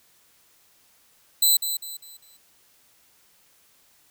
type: tone with echo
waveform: 5% pulse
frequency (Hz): 4010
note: B7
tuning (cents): +26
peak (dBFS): -9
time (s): 1.42-1.57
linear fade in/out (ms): 5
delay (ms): 200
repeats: 4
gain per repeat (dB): -9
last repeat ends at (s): 2.37
effects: white hiss -60 dBFS RMS until 4.1 s